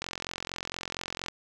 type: click train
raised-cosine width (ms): 0.2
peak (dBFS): -16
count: 57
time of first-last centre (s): 0.02-1.284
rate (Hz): 44.3
effects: none